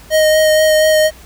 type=tone with vibrato; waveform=square; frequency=622.3 Hz; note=D#5; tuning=in tune; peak=-9 dBFS; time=0.1-1.11 s; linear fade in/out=50 ms; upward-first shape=sine; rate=4.2 Hz; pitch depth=12 cents each way; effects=added 60 Hz sine -39 dBFS peak until 1.25 s + pink hiss -41 dBFS RMS until 1.25 s